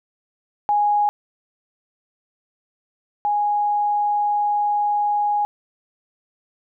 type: tone pair in turn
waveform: sine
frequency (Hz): 828 / 828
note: G#5 / G#5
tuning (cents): -5 / -5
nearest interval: unison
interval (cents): 0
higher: neither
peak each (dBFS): -15 / -17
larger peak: first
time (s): 0.69-1.09 / 3.25-5.45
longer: second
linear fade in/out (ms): 0
effects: none